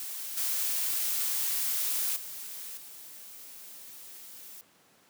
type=noise with level steps; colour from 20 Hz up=blue; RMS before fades=-38 / -30 / -41 / -47 dBFS; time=0-4.61 s; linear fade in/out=0 ms; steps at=0.37 / 2.16 / 2.77 s; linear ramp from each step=5 ms; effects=pink hiss -62 dBFS RMS until 5.09 s + high-pass 200 Hz 12 dB/octave